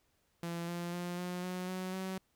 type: tone with pitch steps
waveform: sawtooth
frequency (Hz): 170 / 172.97 / 176 / 179.07 / 182.2 / 185.39 / 188.63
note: F3 / F3 / F3 / F3 / F#3 / F#3 / F#3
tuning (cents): -46 / -16 / +14 / +44 / -26 / +4 / +34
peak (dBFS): -33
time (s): 0.43-2.18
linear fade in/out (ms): 2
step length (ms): 250
effects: pink hiss -75 dBFS RMS until 2.35 s